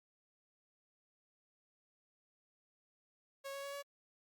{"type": "tone with pitch steps", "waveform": "sawtooth", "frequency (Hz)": [550, 555.1, 560.3, 565.5], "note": ["C#5", "C#5", "C#5", "C#5"], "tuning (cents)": [-14, 2, 18, 34], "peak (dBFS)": -39, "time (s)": [3.44, 3.828], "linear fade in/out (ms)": 20, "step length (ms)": 97, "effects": ["Opus 48 kbps"]}